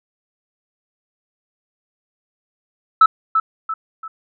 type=tone with echo; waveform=sine; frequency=1310 Hz; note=E6; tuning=11 cents flat; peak=-4 dBFS; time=3.01-3.06 s; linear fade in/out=5 ms; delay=340 ms; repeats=3; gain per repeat=-8 dB; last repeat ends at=4.08 s; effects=tanh soft clip ceiling -2 dBFS